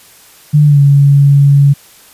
sine tone with pitch glide, 148.7 to 141.09 Hz, D3 to C#3, +22 to +31 cents, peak -3 dBFS, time 0.53-1.74 s, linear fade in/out 20 ms, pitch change -91 cents, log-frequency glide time 0.65-0.8 s, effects white hiss -41 dBFS RMS until 2.13 s + resampled to 32000 Hz

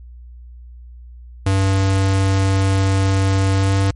square tone with pitch glide, 96.7 to 97.6 Hz, G2 to G2, -23 to -7 cents, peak -14 dBFS, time 1.46-3.91 s, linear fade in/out 5 ms, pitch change +16 cents, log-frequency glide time 3.55-3.78 s, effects added 60 Hz sine -35 dBFS peak until 3.95 s + MP3 48 kbps

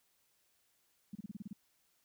sine tone bursts, 203.8 Hz, G#3, 32 cents flat, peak -40 dBFS, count 8, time 1.13-1.531 s, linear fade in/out 5 ms, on 23 ms, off 31 ms, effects white hiss -75 dBFS RMS until 2.04 s

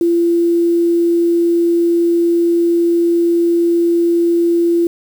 sine tone with quantisation, 341.1 Hz, F4, 41 cents flat, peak -10 dBFS, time 0.01-4.87 s, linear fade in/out 2 ms, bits 6, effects none

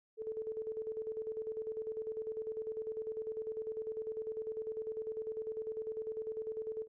sine tone with tremolo, 440 Hz, A4, in tune, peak -35 dBFS, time 0.17-6.88 s, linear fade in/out 50 ms, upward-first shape square, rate 10 Hz, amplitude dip 60%, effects none

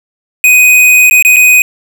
square tone with dropouts, 2497 Hz, D#7, 6 cents sharp, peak -3 dBFS, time 0.44-1.62 s, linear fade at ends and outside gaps 1 ms, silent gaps 1.098-1.11 / 1.225-1.249 / 1.361-1.366 s, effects none

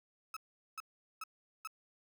35% pulse tone bursts, 1294 Hz, E6, 32 cents flat, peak -39 dBFS, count 4, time 0.34-1.674 s, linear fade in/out 2 ms, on 26 ms, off 410 ms, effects none

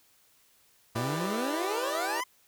25% pulse exponential sweep, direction up, 110 to 1047 Hz, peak -27 dBFS, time 0.95-2.24 s, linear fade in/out 10 ms
20% pulse chord, E minor seventh, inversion none, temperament just, 329.6 / 395.6 / 494.4 / 593.3 Hz, E4 / G4 / B4 / D5, 0 / +16 / +2 / +18 cents, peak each -34 dBFS, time 0.95-2.21 s, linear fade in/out 10 ms
effects white hiss -64 dBFS RMS until 2.47 s

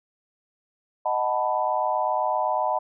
sine chord, B dominant seventh, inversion first, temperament equal, 622.3 / 740 / 880 / 987.8 Hz, D#5 / F#5 / A5 / B5, 0 / 0 / 0 / 0 cents, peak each -27 dBFS, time 1.05-2.79 s, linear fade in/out 10 ms, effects none

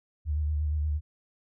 sine tone with vibrato, 75.4 Hz, D2, 46 cents sharp, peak -25 dBFS, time 0.25-1.01 s, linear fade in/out 50 ms, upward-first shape square, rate 8.5 Hz, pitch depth 34 cents each way, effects none

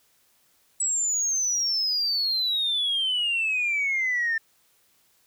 sine exponential sweep, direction down, 7902 to 1787 Hz, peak -21 dBFS, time 0.8-4.38 s, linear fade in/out 5 ms, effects tanh soft clip ceiling -19 dBFS + white hiss -64 dBFS RMS until 5.26 s

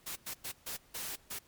white noise bursts at uneven times, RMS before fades -40 dBFS, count 6, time 0.06-0.16 / 0.26-0.34 / 0.44-0.52 / 0.66-0.77 / 0.94-1.16 / 1.3-1.39 s, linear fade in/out 10 ms, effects pink hiss -64 dBFS RMS until 1.47 s + MP3 96 kbps

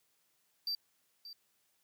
triangle tone with echo, 4671 Hz, D8, 10 cents flat, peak -32 dBFS, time 0.67-0.75 s, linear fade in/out 2 ms, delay 580 ms, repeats 1, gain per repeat -13 dB, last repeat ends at 1.33 s, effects white hiss -75 dBFS RMS until 1.83 s + high-pass 80 Hz 12 dB/octave

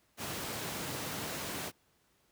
pink high-pass noise, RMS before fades -39 dBFS, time 0.17-1.72 s, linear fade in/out 50 ms, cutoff 100 Hz, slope 12 dB/octave, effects pink hiss -71 dBFS RMS until 2.31 s + high-pass 60 Hz 12 dB/octave

